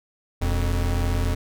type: tone pair together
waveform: square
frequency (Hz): 41.12 / 87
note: E1 / F2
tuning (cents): -4 / -6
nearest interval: octave + minor second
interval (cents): 1298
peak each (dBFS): -24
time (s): 0.41-1.35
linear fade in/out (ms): 10
effects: none